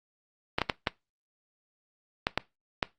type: clicks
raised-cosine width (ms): 0.3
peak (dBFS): -8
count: 7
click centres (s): 0.585 / 0.617 / 0.698 / 0.872 / 2.269 / 2.376 / 2.828
effects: noise-tail reverb RT60 0.2 s tail -20 dB re dry + Opus 24 kbps